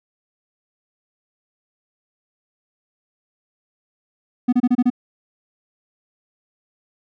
triangle tone bursts, 246.9 Hz, B3, in tune, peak -10 dBFS, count 6, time 4.48-4.902 s, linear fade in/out 10 ms, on 47 ms, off 28 ms, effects none

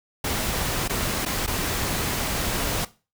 pink noise with dropouts, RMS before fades -26 dBFS, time 0.24-2.85 s, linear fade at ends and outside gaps 5 ms, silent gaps 0.879-0.895 / 1.252-1.26 / 1.464-1.475 s, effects noise-tail reverb RT60 0.3 s tail -17 dB re dry

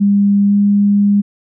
sine tone with pitch glide, 201.4 to 203 Hz, G3 to G#3, +47 to -39 cents, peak -8 dBFS, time 0-1.22 s, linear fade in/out 20 ms, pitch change +14 cents, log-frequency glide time 0.48-0.53 s, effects none

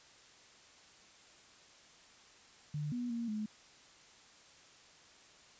sine tone with pitch steps, 148.8 / 243.4 / 233.7 / 213.7 Hz, D3 / B3 / A#3 / G#3, +23 / -25 / +5 / +50 cents, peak -35 dBFS, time 2.74-3.46 s, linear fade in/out 5 ms, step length 180 ms, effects white hiss -60 dBFS RMS until 5.59 s + resampled to 16000 Hz

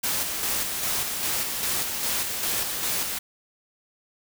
white noise with tremolo, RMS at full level -26 dBFS, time 0.03-3.19 s, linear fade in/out 10 ms, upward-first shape square, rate 2.5 Hz, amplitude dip 35%, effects none

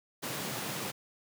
pink high-pass noise, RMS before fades -37 dBFS, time 0.22-0.92 s, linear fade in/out 20 ms, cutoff 110 Hz, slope 48 dB/octave, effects none

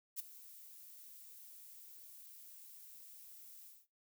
violet noise with ADSR envelope, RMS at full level -39 dBFS, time 0.16-3.87 s, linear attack 35 ms, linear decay 12 ms, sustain -17 dB, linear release 210 ms, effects noise-tail reverb RT60 0.2 s tail -17 dB re dry

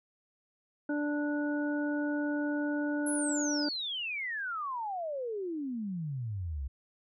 harmonic tone, 293.7 Hz, D4, in tune, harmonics 1 / 2 / 3 / 5, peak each -30 / -38 / -45 / -39 dBFS, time 0.89-3.69 s, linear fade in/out 5 ms
sine exponential sweep, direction down, 11175 to 63.1 Hz, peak -33 dBFS, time 3.06-6.68 s, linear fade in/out 10 ms
effects none

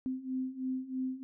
sine beating tone pair, 257.3 / 260.4 Hz, C4 / C4, -29 / -8 cents, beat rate 3.1 Hz, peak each -38 / -35 dBFS, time 0.06-1.23 s, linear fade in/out 0 ms, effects none

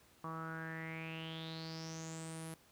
sawtooth tone with low-pass filter sweep, 161.7 Hz, E3, 33 cents flat, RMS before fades -45 dBFS, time 0.24-2.54 s, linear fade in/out 2 ms, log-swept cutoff 1100 to 11000 Hz, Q 8.1, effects pink hiss -66 dBFS RMS until 2.71 s + high-pass 60 Hz 12 dB/octave

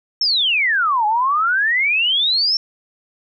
sine exponential two-way sweep, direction down then up, 5500 to 827 to 5500 Hz, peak -14 dBFS, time 0.21-2.57 s, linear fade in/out 2 ms, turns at 1.06 s, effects none

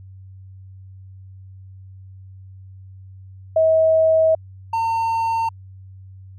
sine / triangle tone pair in turn, 641 / 908.3 Hz, E5 / A#5, -49 / -45 cents, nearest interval tritone, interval 604 cents, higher second, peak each -12 / -16 dBFS, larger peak first, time 3.56-4.35 / 4.73-5.49 s, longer first, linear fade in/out 5 ms, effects added 95 Hz sine -38 dBFS peak until 6.38 s

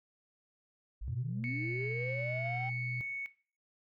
sine linear sweep, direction up, 41.23 to 787 Hz, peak -37 dBFS, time 1.01-2.7 s, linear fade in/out 10 ms
sine tone with vibrato, 122.8 Hz, B2, 9 cents flat, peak -36 dBFS, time 1.08-3.01 s, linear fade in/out 0 ms, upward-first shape sine, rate 1.2 Hz, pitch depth 10 cents each way
sine tone, 2217 Hz, C#7, in tune, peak -36 dBFS, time 1.44-3.26 s, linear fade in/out 0 ms
effects noise-tail reverb RT60 0.4 s tail -17 dB re dry + tanh soft clip ceiling -26 dBFS

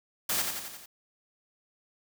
white noise with echo, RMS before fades -29 dBFS, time 0.29-0.42 s, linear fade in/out 5 ms, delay 88 ms, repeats 5, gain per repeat -4 dB, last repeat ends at 0.86 s, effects none

